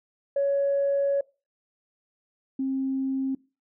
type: tone pair in turn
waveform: sine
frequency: 559 / 266.8 Hz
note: C#5 / C4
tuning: +14 / +34 cents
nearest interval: octave + minor second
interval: 1280 cents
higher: first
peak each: -20 / -24 dBFS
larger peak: first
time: 0.36-1.21 / 2.59-3.35 s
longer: first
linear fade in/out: 5 ms
effects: noise-tail reverb RT60 0.3 s tail -22 dB re dry + tanh soft clip ceiling -17 dBFS